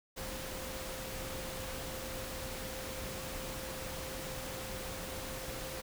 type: tone in noise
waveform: sine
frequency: 523.3 Hz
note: C5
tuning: in tune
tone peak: -46 dBFS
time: 0.16-5.82 s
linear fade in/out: 20 ms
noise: pink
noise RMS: -42 dBFS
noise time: 0.16-5.82 s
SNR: -7 dB
effects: none